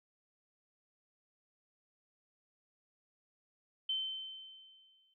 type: tone with exponential decay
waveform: sine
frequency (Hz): 3085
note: G7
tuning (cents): -28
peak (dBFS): -31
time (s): 3.89-5.14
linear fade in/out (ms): 5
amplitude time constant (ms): 270
effects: none